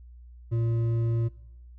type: tone with hard clipping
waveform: sine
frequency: 115.4 Hz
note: A#2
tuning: 17 cents flat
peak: -25 dBFS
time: 0.51-1.29 s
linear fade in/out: 20 ms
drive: 7 dB
effects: noise-tail reverb RT60 0.8 s tail -21 dB re dry + added 60 Hz sine -45 dBFS peak until 1.78 s